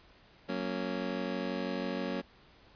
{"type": "chord", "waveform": "25% pulse", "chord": "F# major", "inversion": "none", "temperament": "just", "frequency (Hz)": [185, 231.2, 277.5], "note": ["F#3", "A#3", "C#4"], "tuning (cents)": [0, -14, 2], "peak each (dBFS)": -34, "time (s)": [0.48, 2.22], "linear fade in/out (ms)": 20, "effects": ["pink hiss -60 dBFS RMS until 2.75 s", "resampled to 11025 Hz"]}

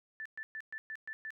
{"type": "tone bursts", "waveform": "sine", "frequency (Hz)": 1760, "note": "A6", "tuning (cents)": 0, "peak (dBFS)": -39, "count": 7, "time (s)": [0.2, 1.305], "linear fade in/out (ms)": 0, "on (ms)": 55, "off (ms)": 120, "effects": []}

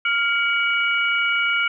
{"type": "tone cluster", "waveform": "sine", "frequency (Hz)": [1396, 2267, 2921], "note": ["F6", "C#7", "F#7"], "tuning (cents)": [-1, 38, -23], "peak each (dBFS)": [-21, -21, -26], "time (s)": [0.05, 1.68], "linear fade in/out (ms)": 5, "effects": []}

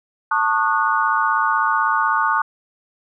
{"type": "tone cluster", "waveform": "sine", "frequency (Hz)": [890, 1106, 1222, 1464], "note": ["A5", "C#6", "D#6", "F#6"], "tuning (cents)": [20, -4, -32, -19], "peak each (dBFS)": -21, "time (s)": [0.31, 2.42], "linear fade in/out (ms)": 5, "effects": []}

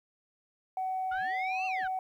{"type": "tone", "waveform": "sine", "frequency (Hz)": 752, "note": "F#5", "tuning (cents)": 28, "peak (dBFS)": -29, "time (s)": [0.77, 1.99], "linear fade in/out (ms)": 2}
{"type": "linear two-way sweep", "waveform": "sine", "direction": "up then down", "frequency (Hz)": [1396.9, 2755, 1396.9], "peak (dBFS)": -32, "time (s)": [1.11, 1.88], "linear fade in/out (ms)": 10, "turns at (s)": 1.66}
{"effects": ["tanh soft clip ceiling -26 dBFS", "11-bit"]}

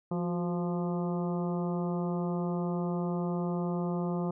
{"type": "harmonic tone with a mistuned harmonic", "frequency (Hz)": 174, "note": "F3", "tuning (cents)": -6, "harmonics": [1, 2, 3, 4, 5, 6, 7], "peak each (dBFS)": [-30, -36, -40, -42, -44, -46, -47], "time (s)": [0.11, 4.31], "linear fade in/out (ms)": 5, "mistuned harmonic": 2, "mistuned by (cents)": 54, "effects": []}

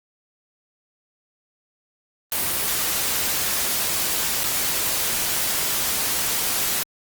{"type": "noise with dropouts", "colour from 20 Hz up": "white", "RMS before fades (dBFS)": -23, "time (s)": [2.32, 6.83], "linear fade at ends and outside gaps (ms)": 1, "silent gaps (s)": [4.435, 4.439], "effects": ["Opus 32 kbps"]}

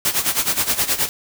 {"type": "noise with tremolo", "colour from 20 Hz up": "white", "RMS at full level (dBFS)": -17, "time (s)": [0.05, 1.09], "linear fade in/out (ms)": 0, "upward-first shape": "sine", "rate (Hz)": 9.5, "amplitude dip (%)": 80, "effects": []}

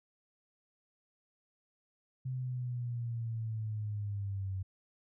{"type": "linear sweep", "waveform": "sine", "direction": "down", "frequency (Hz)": [130, 94], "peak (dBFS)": -34, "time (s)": [2.25, 4.63], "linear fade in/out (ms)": 10, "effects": []}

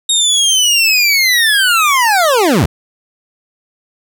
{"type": "linear sweep", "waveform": "25% pulse", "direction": "down", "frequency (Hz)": [3750, 58.27], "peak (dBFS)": -5, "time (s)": [0.09, 2.66], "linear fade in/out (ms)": 5, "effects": []}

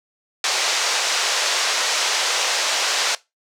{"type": "band-pass noise", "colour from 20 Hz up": "white", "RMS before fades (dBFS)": -21, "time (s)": [0.44, 3.15], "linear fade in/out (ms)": 2, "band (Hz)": [470, 6500], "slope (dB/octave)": 24, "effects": ["noise-tail reverb RT60 0.2 s tail -19 dB re dry"]}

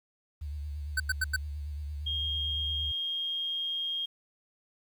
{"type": "tone with vibrato", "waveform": "sine", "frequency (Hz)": 73.42, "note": "D2", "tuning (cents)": 0, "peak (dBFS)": -34, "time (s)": [0.41, 2.92], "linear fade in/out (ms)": 10, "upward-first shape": "sine", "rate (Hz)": 8.8, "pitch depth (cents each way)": 61}
{"type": "tone bursts", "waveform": "square", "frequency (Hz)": 1524, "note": "G6", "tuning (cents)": -49, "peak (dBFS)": -26, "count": 4, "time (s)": [0.97, 1.363], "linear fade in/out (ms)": 5, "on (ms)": 30, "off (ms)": 91}
{"type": "tone", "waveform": "sine", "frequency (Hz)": 3235, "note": "G#7", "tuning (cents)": -46, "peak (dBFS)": -30, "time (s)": [2.06, 4.06], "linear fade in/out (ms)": 10}
{"effects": ["10-bit"]}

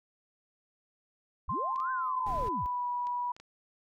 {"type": "linear two-way sweep", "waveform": "sine", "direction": "up then down", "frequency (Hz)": [33.9, 1573, 34.28], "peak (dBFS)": -36, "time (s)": [1.48, 2.66], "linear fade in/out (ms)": 0, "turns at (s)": 1.91}
{"type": "tone with pitch glide", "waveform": "sine", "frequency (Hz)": [1046.5, 976.4], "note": ["C6", "B5"], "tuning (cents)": [0, -20], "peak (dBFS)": -30, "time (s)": [1.49, 3.32], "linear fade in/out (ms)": 5, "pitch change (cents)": -120, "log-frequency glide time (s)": [1.81, 2.88]}
{"type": "clicks", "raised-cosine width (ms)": 0.2, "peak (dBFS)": -34, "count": 6, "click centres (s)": [1.76, 1.801, 2.472, 3.07, 3.365, 3.4]}
{"type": "noise", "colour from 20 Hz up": "brown", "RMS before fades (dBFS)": -38, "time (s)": [2.26, 2.49], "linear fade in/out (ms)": 5}
{"effects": []}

